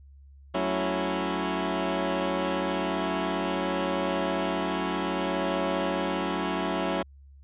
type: chord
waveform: 15% pulse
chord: F# minor seventh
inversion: none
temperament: equal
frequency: 185 / 220 / 277.2 / 329.6 Hz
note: F#3 / A3 / C#4 / E4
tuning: 0 / 0 / 0 / 0 cents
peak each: -24 / -30 / -25 / -25 dBFS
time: 0.54-7.03 s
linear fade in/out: 10 ms
effects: added 69 Hz sine -48 dBFS peak until 7.43 s + resampled to 8000 Hz